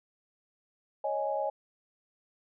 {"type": "chord", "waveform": "sine", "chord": "C# suspended second", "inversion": "none", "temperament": "just", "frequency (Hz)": [554.4, 623.7, 831.5], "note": ["C#5", "D#5", "G#5"], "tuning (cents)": [0, 4, 2], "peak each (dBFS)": -33, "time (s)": [1.04, 1.5], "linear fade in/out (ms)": 5, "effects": []}